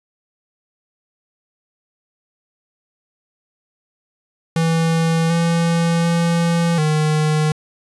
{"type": "tone with pitch steps", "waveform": "square", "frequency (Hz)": [164.1, 168, 169.1, 153.7], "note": ["E3", "E3", "E3", "D#3"], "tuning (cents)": [-8, 33, 44, -21], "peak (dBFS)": -15, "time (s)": [4.56, 7.52], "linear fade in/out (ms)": 2, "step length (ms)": 740, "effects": ["resampled to 24000 Hz", "8-bit"]}